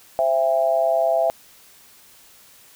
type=tone with amplitude modulation; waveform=sine; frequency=665 Hz; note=E5; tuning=15 cents sharp; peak=-12 dBFS; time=0.19-1.3 s; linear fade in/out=0 ms; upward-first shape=sine; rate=140 Hz; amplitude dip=90%; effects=white hiss -50 dBFS RMS until 2.75 s